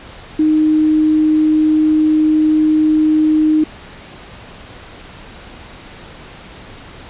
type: tone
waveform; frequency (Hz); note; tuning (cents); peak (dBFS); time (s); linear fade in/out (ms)
sine; 309.4; D#4; -10; -9; 0.39-3.64; 5
effects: pink hiss -36 dBFS RMS until 7.09 s + resampled to 8000 Hz